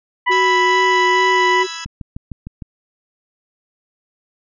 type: harmonic tone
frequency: 987.8 Hz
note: B5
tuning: in tune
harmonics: 1 / 2 / 3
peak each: -15 / -16 / -27 dBFS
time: 0.26-1.64 s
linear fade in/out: 20 ms
type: tone with vibrato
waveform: sine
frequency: 370 Hz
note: F#4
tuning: in tune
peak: -18 dBFS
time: 0.29-1.67 s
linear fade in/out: 20 ms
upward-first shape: sine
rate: 2.3 Hz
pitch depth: 22 cents each way
type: chord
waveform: 10% pulse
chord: E major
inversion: second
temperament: equal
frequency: 987.8 / 1318.5 / 1661.2 Hz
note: B5 / E6 / G#6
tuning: 0 / 0 / 0 cents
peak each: -22 dBFS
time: 0.31-1.85 s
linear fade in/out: 10 ms
type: click train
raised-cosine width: 5 ms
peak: -17 dBFS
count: 6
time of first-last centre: 1.86-2.622 s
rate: 6.56 Hz
effects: resampled to 16000 Hz